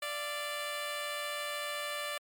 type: tone pair together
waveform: 10% pulse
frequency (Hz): 587.3 / 682.9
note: D5 / F5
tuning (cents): 0 / -39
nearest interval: minor third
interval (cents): 261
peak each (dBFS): -27 / -37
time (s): 0.02-2.18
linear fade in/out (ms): 5
effects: MP3 96 kbps